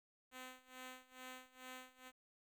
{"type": "tone with tremolo", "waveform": "5% pulse", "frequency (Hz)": 256.2, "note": "C4", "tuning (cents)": -36, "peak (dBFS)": -38, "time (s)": [0.31, 2.12], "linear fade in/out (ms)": 50, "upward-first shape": "sine", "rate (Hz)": 2.3, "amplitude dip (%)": 90, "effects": ["13-bit"]}